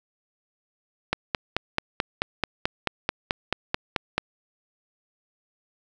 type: click train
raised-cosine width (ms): 0.3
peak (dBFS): -6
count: 15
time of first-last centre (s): 1.13-4.18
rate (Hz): 4.59
effects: none